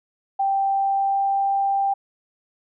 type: tone with pitch glide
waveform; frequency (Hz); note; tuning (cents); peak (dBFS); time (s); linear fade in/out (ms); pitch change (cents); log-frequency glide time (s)
sine; 784 to 789.5; G5 to G5; 0 to +12; -18; 0.39-1.94; 10; +12; 0.62-1.52
effects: none